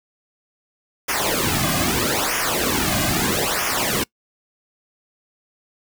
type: noise with flanger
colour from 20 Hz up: pink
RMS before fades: -21 dBFS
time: 1.08-4.04 s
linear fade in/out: 10 ms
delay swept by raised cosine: 0.24 to 2.24 ms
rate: 0.78 Hz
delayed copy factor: -0.85
effects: noise-tail reverb RT60 0.1 s tail -24 dB re dry